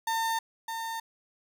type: tone pair in turn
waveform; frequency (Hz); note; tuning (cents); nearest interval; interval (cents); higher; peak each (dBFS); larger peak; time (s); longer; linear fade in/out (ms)
35% pulse; 904 / 907.1; A5 / A#5; +47 / -47; unison; 6; second; -25 / -31; first; 0.07-0.39 / 0.68-1; neither; 5
effects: none